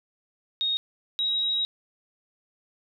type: tone pair in turn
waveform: sine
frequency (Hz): 3729 / 3823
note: A#7 / A#7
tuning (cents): 0 / +43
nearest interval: unison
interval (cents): 43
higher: second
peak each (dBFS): -23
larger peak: neither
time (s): 0.61-0.77 / 1.19-1.65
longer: second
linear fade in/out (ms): 0
effects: none